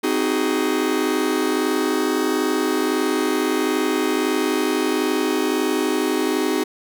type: chord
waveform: 45% pulse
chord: Ab dominant seventh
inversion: first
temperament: just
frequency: 259.6 / 311.5 / 373.8 / 415.3 Hz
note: C4 / Eb4 / Gb4 / Ab4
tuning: -13 / +2 / +18 / 0 cents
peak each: -25 / -23 / -24 / -25 dBFS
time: 0.03-6.64 s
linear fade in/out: 10 ms
effects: none